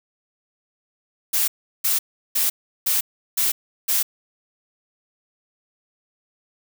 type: noise bursts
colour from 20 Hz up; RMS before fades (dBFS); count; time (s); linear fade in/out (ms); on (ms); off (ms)
blue; -20; 6; 1.33-4.03; 10; 150; 360
effects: none